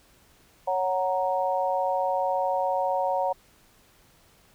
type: chord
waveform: sine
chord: F# major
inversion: second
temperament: equal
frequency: 554.4 / 740 / 932.3 Hz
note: C#5 / F#5 / A#5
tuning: 0 / 0 / 0 cents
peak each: -27 / -27 / -28 dBFS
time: 0.67-3.33 s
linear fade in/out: 10 ms
effects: pink hiss -59 dBFS RMS until 4.54 s